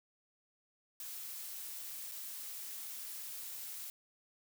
blue noise with dropouts, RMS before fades -45 dBFS, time 1-3.9 s, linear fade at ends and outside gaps 1 ms, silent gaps 2.115-2.119 s, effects none

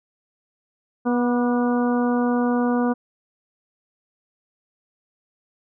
harmonic tone with a mistuned harmonic, 243.5 Hz, B3, 24 cents flat, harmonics 1 / 2 / 3 / 4 / 5 / 6, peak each -19 / -25 / -29 / -31 / -33 / -35 dBFS, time 1.05-2.94 s, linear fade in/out 20 ms, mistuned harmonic 5, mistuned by -28 cents, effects none

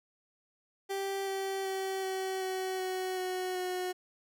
30% pulse tone with pitch steps, 391.1 / 387.3 / 383.5 / 379.7 / 376 / 372.4 / 368.7 / 365.1 Hz, G4 / G4 / G4 / F#4 / F#4 / F#4 / F#4 / F#4, -4 / -21 / -38 / +45 / +28 / +11 / -6 / -23 cents, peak -30 dBFS, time 0.89-3.93 s, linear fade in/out 20 ms, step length 380 ms, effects none

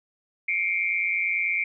sine tone cluster, 2134 / 2312 / 2421 Hz, C7 / D7 / D#7, +34 / -28 / -48 cents, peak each -27 / -25 / -31 dBFS, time 0.48-1.64 s, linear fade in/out 5 ms, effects none

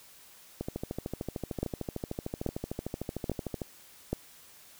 two click trains, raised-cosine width 2 ms, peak -16 / -20 dBFS, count 4 / 41, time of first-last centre 1.63-4.13 / 0.61-3.618 s, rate 1.2 / 13.3 Hz, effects white hiss -55 dBFS RMS until 4.79 s

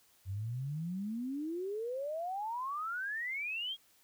sine exponential sweep, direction up, 90.9 to 3322 Hz, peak -35 dBFS, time 0.25-3.77 s, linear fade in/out 50 ms, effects white hiss -67 dBFS RMS until 4.03 s

